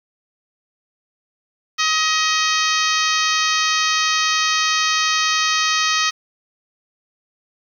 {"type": "harmonic tone", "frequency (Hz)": 631, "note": "D#5", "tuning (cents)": 24, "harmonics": [2, 3, 4, 5, 6, 7, 8, 9, 10], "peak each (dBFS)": [-21, -23, -24, -25, -26, -26, -27, -28, -28], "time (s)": [1.78, 6.11], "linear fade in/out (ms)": 20, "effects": ["8-bit"]}